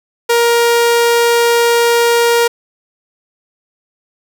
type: tone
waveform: sawtooth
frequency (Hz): 470.4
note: A#4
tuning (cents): +16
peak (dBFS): -5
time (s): 0.29-2.48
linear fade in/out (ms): 10
effects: none